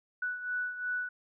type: beating tone pair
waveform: sine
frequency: 1480 / 1482.8 Hz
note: F#6 / F#6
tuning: 0 / +3 cents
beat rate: 2.8 Hz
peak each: -33 / -39 dBFS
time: 0.22-1.09 s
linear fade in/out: 5 ms
effects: none